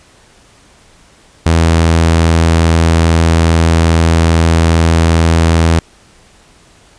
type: tone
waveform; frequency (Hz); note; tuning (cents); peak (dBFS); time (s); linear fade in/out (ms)
sawtooth; 82.41; E2; 0; -3; 1.46-5.79; 0
effects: pink hiss -45 dBFS RMS until 6.98 s + resampled to 22050 Hz